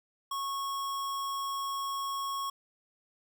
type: tone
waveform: square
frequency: 1100 Hz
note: C#6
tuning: 14 cents flat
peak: -33 dBFS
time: 0.31-2.5 s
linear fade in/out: 5 ms
effects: none